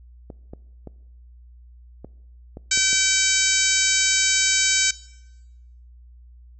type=clicks; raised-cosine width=2 ms; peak=-23 dBFS; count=7; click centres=0.302 / 0.535 / 0.873 / 2.046 / 2.571 / 2.775 / 2.93 s
type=harmonic tone; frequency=769 Hz; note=G5; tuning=33 cents flat; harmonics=2 / 3 / 4 / 5 / 6 / 7 / 8 / 9 / 10; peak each=-27 / -26 / -29 / -27 / -27 / -28 / -24 / -24 / -26 dBFS; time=2.71-4.91 s; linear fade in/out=5 ms
effects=noise-tail reverb RT60 1.0 s tail -21 dB re dry + added 60 Hz sine -44 dBFS peak until 6.59 s